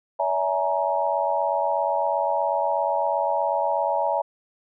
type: tone cluster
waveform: sine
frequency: 569 / 657 / 843 / 940 Hz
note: C#5 / E5 / G#5 / A#5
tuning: +45 / -6 / +26 / +14 cents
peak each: -26 dBFS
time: 0.19-4.22 s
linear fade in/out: 10 ms
effects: none